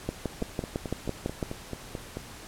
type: two click trains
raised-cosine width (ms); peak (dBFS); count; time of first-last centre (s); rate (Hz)
2; -20 / -15; 9 / 9; 0.42-2.171 / 0.09-1.428; 4.57 / 5.98
effects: pink hiss -45 dBFS RMS until 2.47 s + low-pass 12000 Hz 12 dB/octave